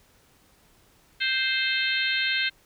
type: harmonic tone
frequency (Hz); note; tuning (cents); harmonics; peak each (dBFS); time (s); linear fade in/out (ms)
523.3; C5; 0; 3 / 4 / 5 / 6 / 7 / 8; -28 / -29 / -30 / -31 / -31 / -32; 1.2-2.5; 20
effects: pink hiss -60 dBFS RMS until 2.65 s